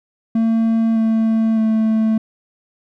triangle tone with pitch steps, 225.8 / 223.1 / 220.4 Hz, A3 / A3 / A3, +45 / +24 / +3 cents, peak -11 dBFS, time 0.35-2.18 s, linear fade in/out 5 ms, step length 610 ms, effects none

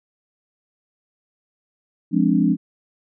sine chord, D half-diminished seventh, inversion first, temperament equal, 174.61 / 207.7 / 261.6 / 293.7 Hz, F3 / Ab3 / C4 / D4, 0 / 0 / 0 / 0 cents, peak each -20 dBFS, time 2.11-2.57 s, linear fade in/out 50 ms, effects none

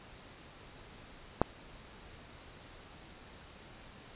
click, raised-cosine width 1 ms, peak -10 dBFS, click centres 1.416 s, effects pink hiss -53 dBFS RMS until 4.15 s + resampled to 8000 Hz

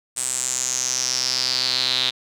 sawtooth tone with band-pass filter sweep, 127.7 Hz, C3, 42 cents flat, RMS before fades -23 dBFS, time 0.16-2.11 s, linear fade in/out 20 ms, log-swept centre 8400 to 3700 Hz, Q 6.5, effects none

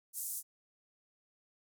white band-pass noise, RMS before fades -40 dBFS, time 0.13-0.43 s, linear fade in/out 50 ms, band 7400 to 14000 Hz, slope 24 dB/octave, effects none

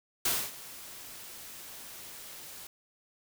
white noise with ADSR envelope, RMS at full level -27 dBFS, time 0.25-2.67 s, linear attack 6 ms, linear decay 250 ms, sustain -19 dB, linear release 3 ms, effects none

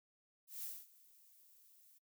violet noise with ADSR envelope, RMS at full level -44 dBFS, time 0.47-1.99 s, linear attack 160 ms, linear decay 230 ms, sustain -22 dB, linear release 18 ms, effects noise-tail reverb RT60 0.1 s tail -26 dB re dry

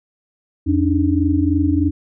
sine tone cluster, 85.4 / 281.6 / 304.8 Hz, F2 / C#4 / D#4, -38 / +27 / -36 cents, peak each -18 dBFS, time 0.66-1.91 s, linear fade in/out 20 ms, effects none

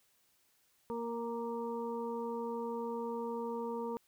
harmonic tone with a mistuned harmonic, 233.1 Hz, A#3, in tune, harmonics 1 / 2 / 4 / 5, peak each -41 / -38 / -42 / -51 dBFS, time 0.9-3.97 s, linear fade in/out 0 ms, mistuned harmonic 5, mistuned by +16 cents, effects white hiss -72 dBFS RMS until 4.07 s

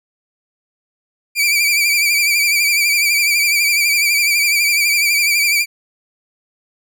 sawtooth tone with vibrato, 2337 Hz, D7, 9 cents flat, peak -9 dBFS, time 1.35-5.66 s, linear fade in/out 50 ms, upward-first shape sine, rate 12 Hz, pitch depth 57 cents each way, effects none

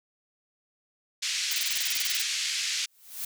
white band-pass noise, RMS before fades -30 dBFS, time 1.22-2.86 s, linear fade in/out 10 ms, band 2000 to 6500 Hz, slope 24 dB/octave
blue noise bursts, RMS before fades -30 dBFS, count 15, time 1.51-2.219 s, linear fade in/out 2 ms, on 23 ms, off 26 ms
blue noise with exponential growth, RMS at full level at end -31 dBFS, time 2.86-3.25 s, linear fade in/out 5 ms, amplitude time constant 83 ms
effects none

